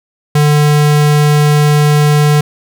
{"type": "tone", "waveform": "square", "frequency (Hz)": 148.5, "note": "D3", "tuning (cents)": 20, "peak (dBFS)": -7, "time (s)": [0.35, 2.41], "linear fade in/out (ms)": 5, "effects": []}